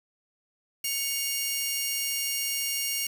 10% pulse tone pair together, 2212 / 2826 Hz, C#7 / F7, -4 / +20 cents, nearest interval major third, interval 424 cents, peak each -24 / -20 dBFS, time 0.84-3.07 s, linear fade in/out 5 ms, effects 7-bit

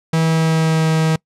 45% pulse tone with pitch glide, 162 to 159.4 Hz, E3 to D#3, -30 to +42 cents, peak -13 dBFS, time 0.13-1.16 s, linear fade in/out 5 ms, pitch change -28 cents, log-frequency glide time 0.23-0.88 s, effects noise-tail reverb RT60 0.1 s tail -25 dB re dry + low-pass 9000 Hz 12 dB/octave

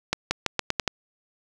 accelerating click train, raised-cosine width 0.2 ms, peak -5 dBFS, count 7, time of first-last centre 0.13-0.877 s, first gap 180 ms, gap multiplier 0.85, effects 7-bit

